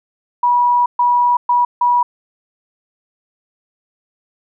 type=tone bursts at uneven times; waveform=sine; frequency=971 Hz; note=B5; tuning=30 cents flat; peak=-10 dBFS; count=4; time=0.43-0.86 / 0.99-1.37 / 1.49-1.65 / 1.81-2.03 s; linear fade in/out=5 ms; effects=none